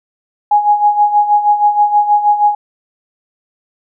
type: tone with tremolo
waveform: sine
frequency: 830.6 Hz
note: G#5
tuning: in tune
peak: -5 dBFS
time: 0.51-2.55 s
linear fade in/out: 5 ms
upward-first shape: sine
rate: 6.3 Hz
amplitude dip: 70%
effects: none